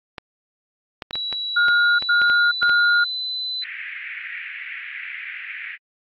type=clicks; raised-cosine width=0.3 ms; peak=-14 dBFS; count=11; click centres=0.182 / 1.022 / 1.109 / 1.155 / 1.327 / 1.684 / 2.024 / 2.217 / 2.299 / 2.629 / 2.695 s
type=tone with pitch glide; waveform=sine; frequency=3914 to 4017 Hz; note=B7 to B7; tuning=-16 to +29 cents; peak=-24 dBFS; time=1.13-3.64 s; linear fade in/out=2 ms; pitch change=+45 cents; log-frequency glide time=1.5-3.14 s
type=tone bursts; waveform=sine; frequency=1423 Hz; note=F6; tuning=32 cents sharp; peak=-14 dBFS; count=3; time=1.56-3.044 s; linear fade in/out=10 ms; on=430 ms; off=97 ms
type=band-pass noise; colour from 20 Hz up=white; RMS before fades=-33 dBFS; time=3.61-5.78 s; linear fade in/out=50 ms; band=1700 to 2400 Hz; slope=48 dB/octave
effects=AAC 64 kbps